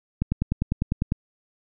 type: click train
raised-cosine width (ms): 5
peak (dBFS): -9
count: 10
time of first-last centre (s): 0.22-1.121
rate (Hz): 9.99
effects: none